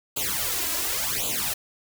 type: noise with flanger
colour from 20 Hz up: white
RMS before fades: -27 dBFS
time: 0.16-1.54 s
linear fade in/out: 10 ms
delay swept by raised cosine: 0.27 to 3.07 ms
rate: 0.91 Hz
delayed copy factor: +1
effects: none